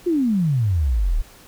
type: exponential sweep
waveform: sine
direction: down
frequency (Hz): 366.1 to 33.44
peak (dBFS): -16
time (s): 0.06-1.22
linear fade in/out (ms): 10
effects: pink hiss -47 dBFS RMS until 1.47 s